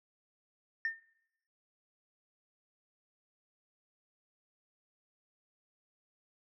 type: tone with exponential decay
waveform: sine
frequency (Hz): 1812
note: A#6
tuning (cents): -50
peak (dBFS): -26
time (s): 0.85-1.03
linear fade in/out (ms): 1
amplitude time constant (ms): 37
effects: noise-tail reverb RT60 0.9 s tail -24 dB re dry + tanh soft clip ceiling -27 dBFS